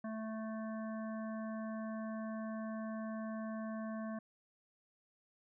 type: harmonic tone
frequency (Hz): 220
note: A3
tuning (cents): 0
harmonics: 1 / 3 / 5 / 7 / 8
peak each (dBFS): -40 / -46 / -51 / -56 / -58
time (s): 0.04-4.19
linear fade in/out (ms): 5
effects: none